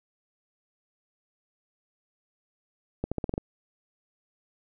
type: accelerating click train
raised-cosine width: 2 ms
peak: -15 dBFS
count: 7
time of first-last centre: 3.04-3.379 s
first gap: 76 ms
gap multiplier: 0.88
effects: none